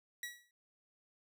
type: tone with exponential decay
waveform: sawtooth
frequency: 1929 Hz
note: B6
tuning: 41 cents flat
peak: -34 dBFS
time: 0.23-0.51 s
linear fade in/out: 2 ms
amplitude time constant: 59 ms
effects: none